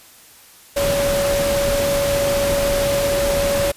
sine tone in noise, 564 Hz, C#5, 30 cents sharp, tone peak -17 dBFS, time 0.76-3.72 s, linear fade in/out 10 ms, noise pink, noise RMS -23 dBFS, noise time 0.76-3.72 s, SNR +3 dB, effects white hiss -46 dBFS RMS until 3.76 s + resampled to 32000 Hz

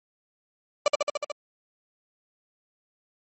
35% pulse tone with echo, 587.3 Hz, D5, in tune, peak -15 dBFS, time 0.86-0.88 s, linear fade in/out 2 ms, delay 73 ms, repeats 6, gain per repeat -2 dB, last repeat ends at 1.318 s, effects MP3 32 kbps

